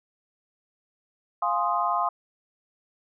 sine chord, F minor seventh, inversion none, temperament equal, 698.5 / 830.6 / 1046.5 / 1244.5 Hz, F5 / Ab5 / C6 / Eb6, 0 / 0 / 0 / 0 cents, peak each -28 / -30 / -26 / -28 dBFS, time 1.42-2.09 s, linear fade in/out 5 ms, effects none

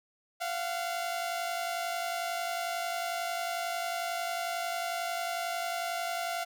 sawtooth tone pair together, 688.9 / 740 Hz, F5 / F#5, -24 / 0 cents, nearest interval minor second, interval 124 cents, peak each -29 / -34 dBFS, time 0.4-6.45 s, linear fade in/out 20 ms, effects none

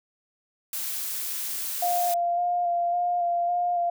blue noise, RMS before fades -31 dBFS, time 0.73-2.14 s, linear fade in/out 2 ms
sine tone with vibrato, 700 Hz, F5, 4 cents sharp, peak -22 dBFS, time 1.82-3.9 s, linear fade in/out 5 ms, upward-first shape square, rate 1.8 Hz, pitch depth 16 cents each way
effects none

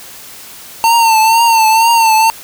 square tone with vibrato, 903 Hz, A5, 45 cents sharp, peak -7 dBFS, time 0.84-2.3 s, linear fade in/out 0 ms, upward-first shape triangle, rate 2.1 Hz, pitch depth 65 cents each way, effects white hiss -33 dBFS RMS until 2.43 s

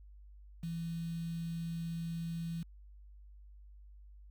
sine tone with quantisation, 166.8 Hz, E3, 21 cents sharp, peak -36 dBFS, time 0.63-2.63 s, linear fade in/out 5 ms, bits 9, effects added 50 Hz sine -52 dBFS peak until 4.3 s

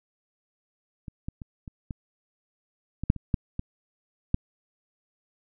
clicks, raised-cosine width 5 ms, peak -25 / -20 / -26 / -27 / -21 / -18 / -6 / -24 / -10 / -17 / -9 dBFS, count 11, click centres 1.082 / 1.285 / 1.418 / 1.678 / 1.908 / 3.036 / 3.101 / 3.163 / 3.342 / 3.594 / 4.344 s, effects none

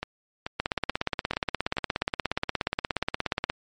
two click trains, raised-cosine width 0.3 ms, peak -14 / -9 dBFS, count 5 / 50, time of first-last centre 0.03-1.769 / 0.6-3.499 s, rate 2.3 / 16.9 Hz, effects MP3 48 kbps

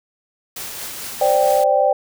white noise with tremolo, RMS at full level -29 dBFS, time 0.56-1.64 s, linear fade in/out 5 ms, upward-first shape triangle, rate 4.5 Hz, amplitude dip 30%
sine chord, C suspended second, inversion none, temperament equal, 523.3 / 587.3 / 784 Hz, C5 / D5 / G5, 0 / 0 / 0 cents, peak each -18 / -16 / -17 dBFS, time 1.21-1.93 s, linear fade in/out 5 ms
effects none

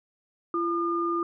sine tone pair together, 340.1 / 1211 Hz, F4 / D#6, -46 / -47 cents, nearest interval octave + minor seventh, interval 2199 cents, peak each -27 dBFS, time 0.54-1.23 s, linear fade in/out 2 ms, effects none

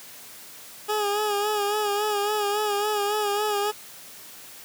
20% pulse tone with vibrato, 415.3 Hz, G#4, in tune, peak -18 dBFS, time 0.88-3.72 s, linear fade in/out 20 ms, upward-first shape sine, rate 3.6 Hz, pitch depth 47 cents each way, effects white hiss -44 dBFS RMS until 4.64 s + high-pass 100 Hz 12 dB/octave

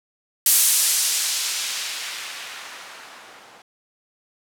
violet noise with low-pass filter sweep, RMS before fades -24 dBFS, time 0.46-3.62 s, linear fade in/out 2 ms, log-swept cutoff 12000 to 690 Hz, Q 0.71, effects none

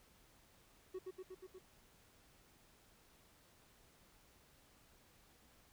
triangle tone with echo, 373 Hz, F#4, 14 cents sharp, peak -40 dBFS, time 0.94-0.99 s, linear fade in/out 10 ms, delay 120 ms, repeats 5, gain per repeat -2 dB, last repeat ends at 1.59 s, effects pink hiss -68 dBFS RMS until 5.72 s

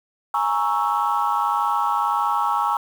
sine chord, A# half-diminished seventh, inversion third, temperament equal, 830.6 / 932.3 / 1108.7 / 1318.5 Hz, G#5 / A#5 / C#6 / E6, 0 / 0 / 0 / 0 cents, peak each -23 / -23 / -23 / -24 dBFS, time 0.34-2.77 s, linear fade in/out 2 ms, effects tanh soft clip ceiling -11 dBFS + 7-bit

